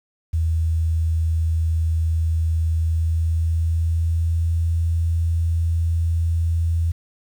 sine tone with pitch glide, 81.2 to 83.15 Hz, E2 to E2, -26 to +16 cents, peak -17 dBFS, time 0.33-6.92 s, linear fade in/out 10 ms, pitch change +42 cents, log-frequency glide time 2.79-4.56 s, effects 8-bit

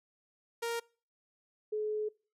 sawtooth / sine tone pair in turn, 466.2 / 426.5 Hz, A#4 / G#4, 0 / +46 cents, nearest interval major second, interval 154 cents, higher first, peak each -29 / -31 dBFS, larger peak first, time 0.62-0.8 / 1.72-2.09 s, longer second, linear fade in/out 10 ms, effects noise-tail reverb RT60 0.4 s tail -25 dB re dry + resampled to 32000 Hz

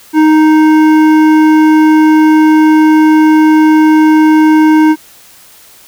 sine tone with hard clipping, 311.1 Hz, D#4, in tune, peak -5 dBFS, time 0.13-4.96 s, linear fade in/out 50 ms, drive 12 dB, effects white hiss -39 dBFS RMS until 5.87 s

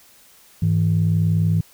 sine tone pair together, 102.17 / 162.3 Hz, G#2 / E3, -28 / -27 cents, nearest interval minor sixth, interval 801 cents, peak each -17 dBFS, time 0.62-1.61 s, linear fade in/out 5 ms, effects tanh soft clip ceiling -9 dBFS + white hiss -51 dBFS RMS until 1.73 s

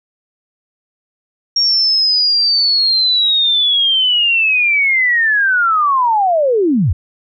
sine linear sweep, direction down, 5588 to 65 Hz, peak -10 dBFS, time 1.56-6.93 s, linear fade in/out 5 ms, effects none

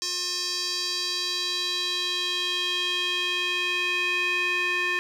square tone with band-pass filter sweep, 357.9 Hz, F4, 42 cents sharp, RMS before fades -27 dBFS, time 0.02-4.99 s, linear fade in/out 0 ms, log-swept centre 5400 to 2200 Hz, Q 3.7, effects 9-bit

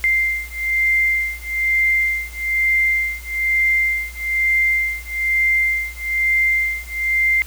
sine beating tone pair, 2093 / 2094.1 Hz, C7 / C7, 0 / +1 cents, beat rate 1.1 Hz, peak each -19 dBFS, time 0.04-7.42 s, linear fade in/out 0 ms, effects added 60 Hz sine -34 dBFS peak until 7.46 s + white hiss -41 dBFS RMS until 7.46 s

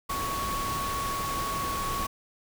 sine tone in noise, 1113 Hz, C#6, 7 cents sharp, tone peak -30 dBFS, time 0.09-2.07 s, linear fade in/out 10 ms, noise pink, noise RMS -34 dBFS, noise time 0.09-2.07 s, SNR +1 dB, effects none

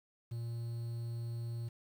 triangle tone with quantisation, 117 Hz, A#2, 7 cents sharp, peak -35 dBFS, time 0.31-1.69 s, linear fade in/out 10 ms, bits 10, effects none

